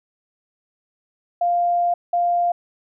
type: tone bursts at uneven times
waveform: sine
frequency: 698.5 Hz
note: F5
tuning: in tune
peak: -16 dBFS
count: 2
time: 1.41-1.94 / 2.13-2.52 s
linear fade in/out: 5 ms
effects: none